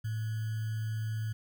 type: tone with sample-and-hold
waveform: sine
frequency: 110 Hz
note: A2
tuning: in tune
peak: -31 dBFS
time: 0.04-1.33 s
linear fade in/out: 10 ms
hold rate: 1575 Hz
effects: none